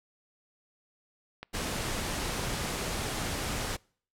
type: click train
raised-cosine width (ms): 0.3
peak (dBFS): -23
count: 4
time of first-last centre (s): 1.43-2.437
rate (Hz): 2.98
type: noise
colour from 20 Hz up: pink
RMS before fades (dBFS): -33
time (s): 1.53-3.77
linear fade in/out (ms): 20
effects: noise-tail reverb RT60 0.5 s tail -26 dB re dry + low-pass 11000 Hz 12 dB/octave